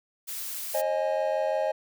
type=noise; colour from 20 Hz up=blue; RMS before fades=-35 dBFS; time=0.27-0.82 s; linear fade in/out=20 ms
type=chord; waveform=triangle; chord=Ab major; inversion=first; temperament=equal with one note detuned; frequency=536.4 / 622.3 / 830.6 Hz; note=C5 / Eb5 / Ab5; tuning=+43 / 0 / 0 cents; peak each=-27 / -25 / -30 dBFS; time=0.74-1.72 s; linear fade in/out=10 ms
effects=none